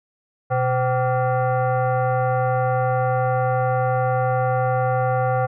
sine tone with frequency modulation, 124.3 Hz, B2, 12 cents sharp, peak -17 dBFS, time 0.5-5.47 s, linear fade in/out 20 ms, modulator 640 Hz, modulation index 1.4, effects none

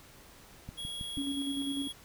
click train, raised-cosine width 5 ms, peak -29 dBFS, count 4, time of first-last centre 0.69-1.172 s, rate 6.22 Hz
square tone, 3322 Hz, G#7, in tune, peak -38 dBFS, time 0.77-1.93 s, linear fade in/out 20 ms
sine tone with tremolo, 277.2 Hz, C#4, in tune, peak -31 dBFS, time 1.17-1.88 s, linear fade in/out 10 ms, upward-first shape square, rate 10 Hz, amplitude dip 40%
effects pink hiss -55 dBFS RMS until 2.04 s

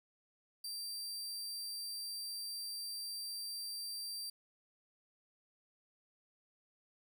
sawtooth tone, 4699 Hz, D8, in tune, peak -38 dBFS, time 0.64-4.3 s, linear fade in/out 5 ms, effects 12-bit

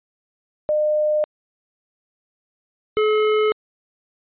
sine / square tone pair in turn, 606 / 428.5 Hz, D#5 / A4, -46 / -46 cents, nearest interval tritone, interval 600 cents, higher first, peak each -16 / -16 dBFS, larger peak neither, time 0.69-1.24 / 2.97-3.52 s, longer neither, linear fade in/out 0 ms, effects resampled to 8000 Hz

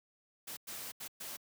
white noise bursts at uneven times, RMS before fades -44 dBFS, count 4, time 0.47-0.57 / 0.67-0.92 / 1-1.08 / 1.2-1.37 s, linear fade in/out 10 ms, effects high-pass 80 Hz 12 dB/octave

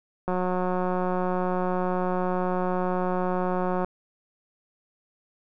click train, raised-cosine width 1 ms, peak -14 dBFS, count 650, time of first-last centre 0.28-3.846 s, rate 182 Hz, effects none

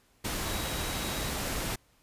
sine tone in noise, 3852 Hz, B7, 44 cents flat, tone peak -43 dBFS, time 0.45-1.3 s, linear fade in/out 10 ms, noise pink, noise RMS -33 dBFS, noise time 0.24-1.76 s, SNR -13 dB, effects pink hiss -66 dBFS RMS until 2.02 s + resampled to 32000 Hz

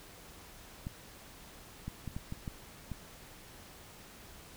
clicks, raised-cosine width 5 ms, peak -26 dBFS, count 7, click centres 0.869 / 1.88 / 2.077 / 2.165 / 2.324 / 2.478 / 2.917 s, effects pink hiss -53 dBFS RMS until 4.56 s

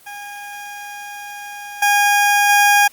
20% pulse tone with level steps, 817 Hz, G#5, 29 cents flat, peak -25 / -7 / -5 dBFS, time 0.06-2.88 s, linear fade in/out 10 ms, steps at 1.82 / 2.49 s, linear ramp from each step 5 ms, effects white hiss -48 dBFS RMS until 2.92 s + Opus 32 kbps

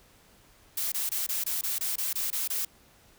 blue noise bursts, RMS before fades -30 dBFS, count 11, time 0.77-2.65 s, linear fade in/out 5 ms, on 150 ms, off 23 ms, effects pink hiss -59 dBFS RMS until 3.18 s

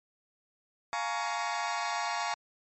sawtooth chord, Bb minor seventh, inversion second, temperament just, 699.2 / 839.1 / 932.3 / 1118.8 Hz, F5 / Ab5 / Bb5 / Db6, +2 / +18 / 0 / +16 cents, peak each -32 dBFS, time 0.93-2.34 s, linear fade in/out 0 ms, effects low-pass 7000 Hz 12 dB/octave + MP3 32 kbps

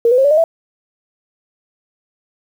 sine tone with pitch steps, 466.2 / 499.7 / 535.5 / 574 / 615.2 / 659.3 Hz, A#4 / B4 / C5 / D5 / D#5 / E5, 0 / +20 / +40 / -40 / -20 / 0 cents, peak -8 dBFS, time 0.05-0.44 s, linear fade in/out 2 ms, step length 65 ms, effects 7-bit

